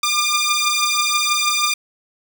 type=beating tone pair; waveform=10% pulse; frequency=1198 / 1204.2 Hz; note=D6 / D6; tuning=+34 / +43 cents; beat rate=6.2 Hz; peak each=-11 dBFS; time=0.03-1.74 s; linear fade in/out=5 ms; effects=none